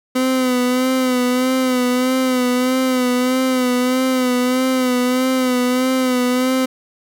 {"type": "tone with vibrato", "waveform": "30% pulse", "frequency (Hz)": 254, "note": "B3", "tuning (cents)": 49, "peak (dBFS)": -12, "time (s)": [0.15, 6.66], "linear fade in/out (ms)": 10, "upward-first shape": "sine", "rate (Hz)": 1.6, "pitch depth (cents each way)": 43, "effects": []}